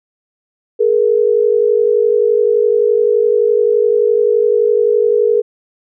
sine tone pair together, 422 / 473.7 Hz, G#4 / A#4, +28 / +28 cents, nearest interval major second, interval 200 cents, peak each -12 dBFS, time 0.79-5.42 s, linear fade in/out 20 ms, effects none

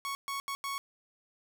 sawtooth tone bursts at uneven times, 1108.7 Hz, C#6, in tune, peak -30 dBFS, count 4, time 0.05-0.15 / 0.28-0.4 / 0.48-0.55 / 0.64-0.78 s, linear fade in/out 0 ms, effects none

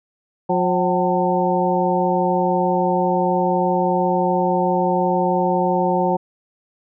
harmonic tone with a mistuned harmonic, 179.4 Hz, F3, 47 cents sharp, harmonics 1 / 2 / 3 / 4 / 5, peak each -22 / -22 / -22 / -22 / -22 dBFS, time 0.49-6.17 s, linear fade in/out 10 ms, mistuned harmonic 4, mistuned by +86 cents, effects none

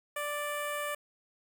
10% pulse tone with notch filter, 587.3 Hz, D5, in tune, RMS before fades -35 dBFS, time 0.16-0.95 s, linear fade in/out 5 ms, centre 4200 Hz, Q 0.69, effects 9-bit

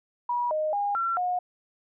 sine tone with pitch steps, 967 / 618 / 813 / 1358 / 722 Hz, B5 / D#5 / G#5 / F6 / F#5, -37 / -12 / -37 / -49 / -43 cents, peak -24 dBFS, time 0.29-1.39 s, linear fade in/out 5 ms, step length 220 ms, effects none

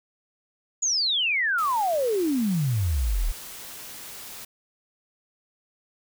sine exponential sweep, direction down, 6980 to 33.57 Hz, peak -21 dBFS, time 0.82-3.32 s, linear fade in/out 10 ms
white noise, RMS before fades -40 dBFS, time 1.58-4.45 s, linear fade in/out 5 ms
effects none

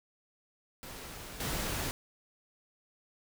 pink noise with level steps, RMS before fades -45 / -35 dBFS, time 0.83-1.91 s, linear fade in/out 0 ms, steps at 1.4 s, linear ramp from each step 5 ms, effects none

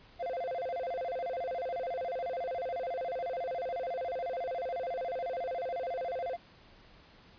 triangle tone with vibrato, 599 Hz, D5, 34 cents sharp, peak -31 dBFS, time 0.19-6.37 s, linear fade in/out 20 ms, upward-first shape square, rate 14 Hz, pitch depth 250 cents each way, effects pink hiss -58 dBFS RMS until 7.38 s + resampled to 11025 Hz

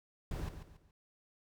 brown noise with echo, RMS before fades -39 dBFS, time 0.31-0.49 s, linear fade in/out 2 ms, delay 140 ms, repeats 3, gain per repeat -9 dB, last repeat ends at 0.91 s, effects none

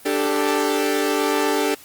sawtooth chord, D suspended fourth, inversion none, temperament equal, 293.7 / 392 / 440 Hz, D4 / G4 / A4, 0 / 0 / 0 cents, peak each -19 dBFS, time 0.05-1.75 s, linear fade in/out 10 ms, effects white hiss -45 dBFS RMS until 1.84 s + Opus 24 kbps

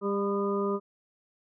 harmonic tone with a mistuned harmonic, 200 Hz, G3, 35 cents sharp, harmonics 1 / 2 / 3 / 5 / 6, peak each -31 / -28 / -38 / -38 / -35 dBFS, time 0.01-0.8 s, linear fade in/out 50 ms, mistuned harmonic 6, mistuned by +33 cents, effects none

